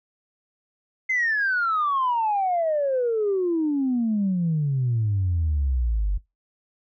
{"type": "exponential sweep", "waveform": "sine", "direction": "down", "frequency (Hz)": [2093, 46.26], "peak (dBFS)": -19, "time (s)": [1.09, 6.18], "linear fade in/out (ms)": 10, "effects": ["noise-tail reverb RT60 0.2 s tail -22 dB re dry", "tanh soft clip ceiling -16 dBFS"]}